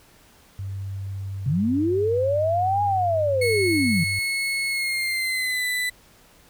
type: tone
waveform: sine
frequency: 97.5 Hz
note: G2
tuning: 9 cents flat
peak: -28 dBFS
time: 0.59-4.19 s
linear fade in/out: 0 ms
type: linear two-way sweep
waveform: sine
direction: up then down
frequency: 123.47 to 830.6 to 150.5 Hz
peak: -19 dBFS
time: 1.46-4.04 s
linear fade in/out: 5 ms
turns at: 2.83 s
type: tone with pitch glide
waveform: 35% pulse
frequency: 2186 to 1993 Hz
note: C#7 to B6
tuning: -25 to +15 cents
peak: -21 dBFS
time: 3.41-5.9 s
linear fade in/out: 10 ms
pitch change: -160 cents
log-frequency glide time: 4.69-5.65 s
effects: pink hiss -54 dBFS RMS until 6.49 s